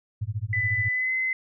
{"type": "tone with tremolo", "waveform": "sine", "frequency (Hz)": 106.3, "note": "G#2", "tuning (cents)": 41, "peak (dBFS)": -23, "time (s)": [0.21, 0.89], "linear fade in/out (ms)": 10, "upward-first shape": "sine", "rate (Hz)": 14, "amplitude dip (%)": 100}
{"type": "tone with pitch glide", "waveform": "sine", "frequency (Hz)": [1998, 2047], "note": ["B6", "C7"], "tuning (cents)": [20, -38], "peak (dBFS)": -23, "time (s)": [0.53, 1.33], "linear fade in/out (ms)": 2, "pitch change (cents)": 42, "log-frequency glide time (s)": [0.92, 1.13]}
{"effects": []}